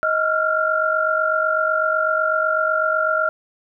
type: tone cluster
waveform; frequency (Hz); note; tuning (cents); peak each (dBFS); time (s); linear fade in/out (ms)
sine; 629 / 1364 / 1412; D#5 / F6 / F6; +19 / -41 / +19; -21; 0.03-3.29; 0
effects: none